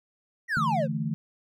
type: exponential sweep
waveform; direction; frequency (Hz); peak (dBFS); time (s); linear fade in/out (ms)
triangle; down; 1966 to 487.8; -22; 0.48-0.88; 50
type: chord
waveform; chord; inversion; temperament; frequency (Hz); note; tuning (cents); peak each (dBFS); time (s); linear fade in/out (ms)
sine; D suspended second; none; equal; 146.83 / 164.81 / 220; D3 / E3 / A3; 0 / 0 / 0; -31; 0.57-1.14; 0
effects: none